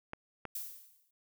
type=clicks; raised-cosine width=0.5 ms; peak=-24 dBFS; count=2; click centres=0.134 / 0.453 s
type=noise with exponential decay; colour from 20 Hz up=violet; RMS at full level=-37 dBFS; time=0.55-1.11 s; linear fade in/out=5 ms; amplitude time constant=120 ms
effects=none